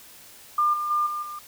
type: tone with level steps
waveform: sine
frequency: 1200 Hz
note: D6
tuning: 37 cents sharp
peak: -18 / -25 / -20 / -27 / -33 dBFS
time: 0.58-1.39 s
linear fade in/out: 5 ms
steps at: 0.73 / 0.9 / 1.06 / 1.22 s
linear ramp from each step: 10 ms
effects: white hiss -48 dBFS RMS until 1.47 s